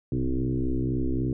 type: tone with frequency modulation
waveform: sine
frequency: 128.7 Hz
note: C3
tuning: 28 cents flat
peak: -23 dBFS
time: 0.12-1.33 s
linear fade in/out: 2 ms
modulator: 63.7 Hz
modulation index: 3.6
effects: none